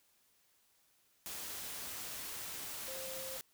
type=tone in noise; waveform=sine; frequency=527 Hz; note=C5; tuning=12 cents sharp; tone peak=-46 dBFS; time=2.88-3.37 s; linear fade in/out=0 ms; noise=white; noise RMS=-44 dBFS; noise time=1.26-3.41 s; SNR=-5 dB; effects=white hiss -72 dBFS RMS until 3.53 s